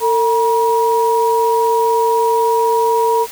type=tone pair together; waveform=sine; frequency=452 / 956.8 Hz; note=A4 / A#5; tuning=+47 / +45 cents; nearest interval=octave + minor second; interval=1298 cents; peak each=-14 dBFS; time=0-3.27 s; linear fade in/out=50 ms; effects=white hiss -33 dBFS RMS until 3.31 s